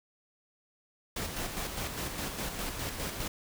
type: noise with tremolo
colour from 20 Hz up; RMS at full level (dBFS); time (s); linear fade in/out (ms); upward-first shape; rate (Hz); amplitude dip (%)
pink; -35; 1.16-3.28; 5; square; 4.9; 40
effects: none